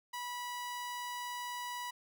sawtooth tone, 978 Hz, B5, 17 cents flat, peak -35 dBFS, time 0.13-1.91 s, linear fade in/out 10 ms, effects none

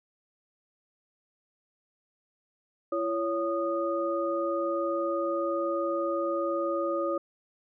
sine tone cluster, 337.9 / 559 / 1233 Hz, E4 / C#5 / D#6, +43 / +14 / -16 cents, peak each -31 / -29 / -33 dBFS, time 2.92-7.18 s, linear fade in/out 5 ms, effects none

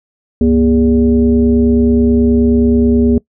sine tone with frequency modulation, 238.8 Hz, A#3, 42 cents sharp, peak -7 dBFS, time 0.41-3.18 s, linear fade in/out 2 ms, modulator 169 Hz, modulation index 0.86, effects noise-tail reverb RT60 0.1 s tail -22 dB re dry

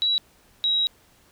sine tone pair in turn, 3903 / 3845 Hz, B7 / B7, -21 / -47 cents, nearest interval unison, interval 26 cents, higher first, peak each -19 dBFS, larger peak neither, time 0.02-0.18 / 0.64-0.87 s, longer second, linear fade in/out 0 ms, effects pink hiss -58 dBFS RMS until 1.31 s

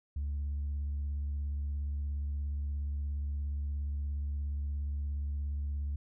sine tone with vibrato, 71.8 Hz, D2, 39 cents flat, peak -30 dBFS, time 0.16-5.96 s, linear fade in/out 5 ms, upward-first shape square, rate 17 Hz, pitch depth 22 cents each way, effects tanh soft clip ceiling -30 dBFS

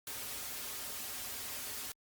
white noise with comb filter, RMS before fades -42 dBFS, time 0.07-1.92 s, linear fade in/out 2 ms, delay 6 ms, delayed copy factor -0.95, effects Opus 48 kbps

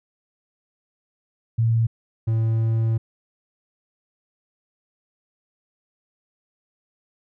sine / triangle tone pair in turn, 114.3 / 112.6 Hz, A#2 / A2, -34 / +40 cents, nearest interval unison, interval 26 cents, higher first, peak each -16 dBFS, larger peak neither, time 1.58-1.87 / 2.27-2.98 s, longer second, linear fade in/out 10 ms, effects none

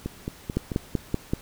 two click trains, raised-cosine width 3 ms, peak -16 / -10 dBFS, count 4 / 5, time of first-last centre 0.06-0.718 / 0.57-1.335 s, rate 4.56 / 5.23 Hz, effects pink hiss -48 dBFS RMS until 1.41 s

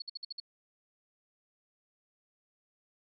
sine tone bursts, 4379 Hz, C#8, 22 cents flat, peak -37 dBFS, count 6, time 0-0.401 s, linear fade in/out 5 ms, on 21 ms, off 55 ms, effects none

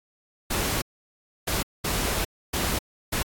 pink noise bursts at uneven times, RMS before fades -26 dBFS, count 5, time 0.5-0.82 / 1.47-1.63 / 1.84-2.25 / 2.53-2.79 / 3.12-3.23 s, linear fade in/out 10 ms, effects AAC 64 kbps

